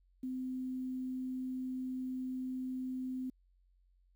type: tone with quantisation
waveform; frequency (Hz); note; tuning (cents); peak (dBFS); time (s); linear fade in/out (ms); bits
sine; 257.2; C4; -30; -36; 0.23-3.3; 5; 11
effects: added 45 Hz sine -66 dBFS peak until 4.15 s